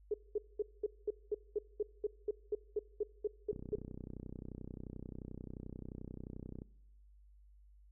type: tone bursts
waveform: sine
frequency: 420 Hz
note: G#4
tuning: 19 cents sharp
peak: -31 dBFS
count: 16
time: 0.11-3.756 s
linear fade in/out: 5 ms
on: 31 ms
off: 210 ms
type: click train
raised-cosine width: 3 ms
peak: -33 dBFS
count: 98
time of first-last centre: 3.53-6.619 s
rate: 31.4 Hz
effects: noise-tail reverb RT60 0.9 s tail -23 dB re dry + added 50 Hz sine -59 dBFS peak until 7.91 s